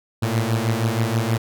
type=beating tone pair; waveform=sawtooth; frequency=110.1 / 116.4 Hz; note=A2 / A#2; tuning=+2 / -2 cents; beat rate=6.3 Hz; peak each=-18 dBFS; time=0.22-1.38 s; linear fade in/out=10 ms; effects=none